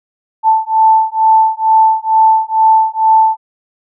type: beating tone pair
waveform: sine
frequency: 881 / 883.2 Hz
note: A5 / A5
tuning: +2 / +6 cents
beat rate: 2.2 Hz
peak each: -10 dBFS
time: 0.43-3.37 s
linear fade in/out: 50 ms
effects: none